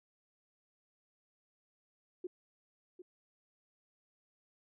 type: tone with echo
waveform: sine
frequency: 361.6 Hz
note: F#4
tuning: 40 cents flat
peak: -37 dBFS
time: 2.24-2.27 s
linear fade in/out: 5 ms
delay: 750 ms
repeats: 1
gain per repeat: -11 dB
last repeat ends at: 3.02 s
effects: none